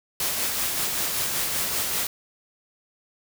white noise with tremolo, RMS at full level -25 dBFS, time 0.2-2.07 s, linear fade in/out 2 ms, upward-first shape sine, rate 5.2 Hz, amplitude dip 30%, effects none

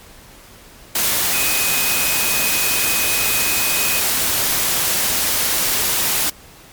sine tone in noise, 2509 Hz, D#7, 14 cents sharp, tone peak -23 dBFS, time 1.33-4 s, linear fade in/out 5 ms, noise white, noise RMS -18 dBFS, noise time 0.95-6.3 s, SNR -8 dB, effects pink hiss -43 dBFS RMS until 6.72 s + MP3 96 kbps

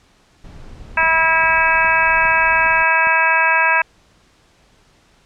brown noise, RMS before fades -36 dBFS, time 0.44-2.83 s, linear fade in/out 5 ms
harmonic tone, 324.7 Hz, E4, 26 cents flat, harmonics 2 / 3 / 4 / 5 / 6 / 7 / 8, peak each -25 / -17 / -24 / -16 / -25 / -21 / -19 dBFS, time 0.97-3.82 s, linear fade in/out 5 ms
click train, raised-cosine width 3 ms, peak -24 dBFS, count 6, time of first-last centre 1.03-3.071 s, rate 2.45 Hz
effects pink hiss -54 dBFS RMS until 5.25 s + low-pass 7000 Hz 12 dB/octave

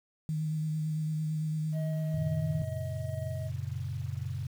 sine tone with vibrato, 155.56 Hz, D#3, in tune, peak -29 dBFS, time 0.29-2.62 s, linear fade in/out 0 ms, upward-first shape sine, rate 8.9 Hz, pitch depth 21 cents each way
triangle tone with tremolo, 634 Hz, D#5, 32 cents sharp, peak -37 dBFS, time 1.72-3.51 s, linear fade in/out 50 ms, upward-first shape sine, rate 2.2 Hz, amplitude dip 30%
sine chord, F# major, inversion none, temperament equal, 92.5 / 116.54 / 138.59 Hz, F#2 / A#2 / C#3, 0 / 0 / 0 cents, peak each -37 dBFS, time 2.14-4.47 s, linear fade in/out 5 ms
effects 9-bit

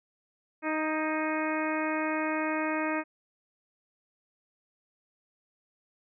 harmonic tone with a mistuned harmonic, 311.1 Hz, D#4, in tune, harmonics 1 / 2 / 3 / 4 / 5 / 6 / 7 / 8, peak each -31 / -34 / -36 / -37 / -38 / -39 / -39 / -40 dBFS, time 0.62-3.04 s, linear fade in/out 50 ms, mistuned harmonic 5, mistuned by +28 cents, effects none

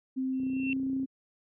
sine tone with pitch glide, 261.6 to 266.3 Hz, C4 to C4, 0 to +31 cents, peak -28 dBFS, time 0.16-1.06 s, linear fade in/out 20 ms, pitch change +31 cents, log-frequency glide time 0.48-0.77 s
sine tone with exponential growth, 2700 Hz, E7, 41 cents sharp, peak -29 dBFS, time 0.33-0.73 s, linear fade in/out 1 ms, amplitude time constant 86 ms
click train, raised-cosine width 3 ms, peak -32 dBFS, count 20, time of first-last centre 0.4-1.031 s, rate 30.1 Hz
effects high-pass 100 Hz 12 dB/octave

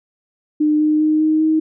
sine tone with pitch steps, 302.6 / 305.6 / 308.6 / 311.6 / 314.7 Hz, D#4 / D#4 / D#4 / D#4 / D#4, -48 / -31 / -14 / +3 / +20 cents, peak -12 dBFS, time 0.6-1.6 s, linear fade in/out 10 ms, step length 200 ms, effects none

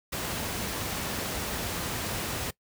pink noise, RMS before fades -32 dBFS, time 0.12-2.51 s, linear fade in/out 10 ms, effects noise-tail reverb RT60 0.1 s tail -21 dB re dry + high-pass 60 Hz 12 dB/octave

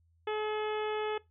harmonic tone, 427.2 Hz, G#4, 49 cents sharp, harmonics 1 / 2 / 3 / 4 / 5 / 6 / 7 / 8, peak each -32 / -38 / -42 / -44 / -46 / -48 / -49 / -50 dBFS, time 0.27-1.18 s, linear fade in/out 5 ms, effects noise-tail reverb RT60 0.2 s tail -21 dB re dry + added 83 Hz sine -65 dBFS peak until 1.3 s

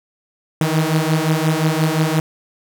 sawtooth beating tone pair, 155.1 / 160.8 Hz, D#3 / E3, -5 / -43 cents, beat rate 5.7 Hz, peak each -14 dBFS, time 0.61-2.2 s, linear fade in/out 2 ms, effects none

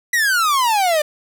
45% pulse exponential sweep, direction down, 1975.5 to 587.3 Hz, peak -14 dBFS, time 0.13-1.02 s, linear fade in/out 5 ms, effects none

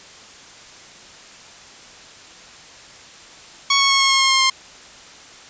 10% pulse tone with pitch steps, 1111 / 1103.3 / 1095.7 / 1088.1 / 1080.6 / 1073.2 / 1065.7 / 1058.4 Hz, C#6 / C#6 / C#6 / C#6 / C#6 / C6 / C6 / C6, +4 / -9 / -20 / -33 / -44 / +44 / +31 / +20 cents, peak -5 dBFS, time 3.7-4.5 s, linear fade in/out 5 ms, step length 100 ms, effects white hiss -42 dBFS RMS until 5.49 s + resampled to 16000 Hz

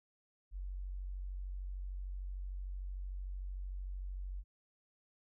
sine tone, 46.63 Hz, F#1, 14 cents sharp, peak -39 dBFS, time 0.51-4.44 s, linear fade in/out 50 ms, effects none

